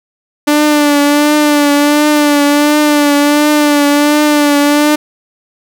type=tone with vibrato; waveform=sawtooth; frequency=293.7 Hz; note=D4; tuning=in tune; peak=-3 dBFS; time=0.47-4.96 s; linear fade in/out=10 ms; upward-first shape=triangle; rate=1.4 Hz; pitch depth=43 cents each way; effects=none